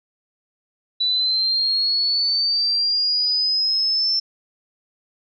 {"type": "linear sweep", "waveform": "sine", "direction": "up", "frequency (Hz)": [3951, 5350], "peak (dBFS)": -17, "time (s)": [1, 4.2], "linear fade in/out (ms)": 10, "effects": []}